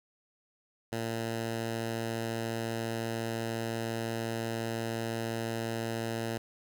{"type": "tone", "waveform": "10% pulse", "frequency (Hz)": 114.3, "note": "A#2", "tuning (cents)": -34, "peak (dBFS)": -24, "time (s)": [0.92, 6.38], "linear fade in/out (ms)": 5, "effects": []}